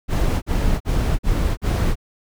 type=noise bursts; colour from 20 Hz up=brown; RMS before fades=-18 dBFS; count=5; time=0.08-1.956 s; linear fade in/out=50 ms; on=340 ms; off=44 ms; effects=none